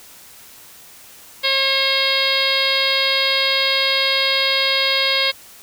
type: harmonic tone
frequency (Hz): 540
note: C#5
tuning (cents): -45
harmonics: 1 / 2 / 3 / 4 / 5 / 6 / 7 / 8 / 9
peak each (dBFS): -25 / -28 / -27 / -22 / -26 / -22 / -23 / -23 / -25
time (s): 1.43-5.32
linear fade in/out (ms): 20
effects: white hiss -43 dBFS RMS until 5.62 s